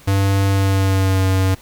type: tone with pitch glide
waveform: square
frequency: 98 to 94.77 Hz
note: G2 to F#2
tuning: 0 to +42 cents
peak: -14 dBFS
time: 0.07-1.55 s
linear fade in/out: 10 ms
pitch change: -58 cents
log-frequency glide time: 0.47-1.24 s
effects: pink hiss -45 dBFS RMS until 1.61 s